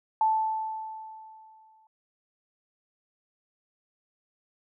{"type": "tone with exponential decay", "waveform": "sine", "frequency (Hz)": 877, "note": "A5", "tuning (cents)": -6, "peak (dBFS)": -19, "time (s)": [0.21, 1.87], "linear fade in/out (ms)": 2, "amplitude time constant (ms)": 360, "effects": []}